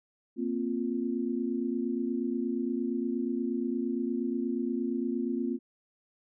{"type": "chord", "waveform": "sine", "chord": "Bb suspended second", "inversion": "none", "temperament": "equal", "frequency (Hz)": [233.1, 261.6, 349.2], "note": ["Bb3", "C4", "F4"], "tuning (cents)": [0, 0, 0], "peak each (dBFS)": [-32, -32, -34], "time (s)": [0.36, 5.59], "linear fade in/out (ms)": 50, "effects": []}